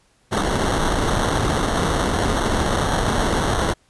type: noise with sample-and-hold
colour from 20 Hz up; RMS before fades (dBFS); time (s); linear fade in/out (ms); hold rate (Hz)
pink; -20; 0.31-3.74; 20; 2450
effects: pink hiss -60 dBFS RMS until 3.89 s + resampled to 24000 Hz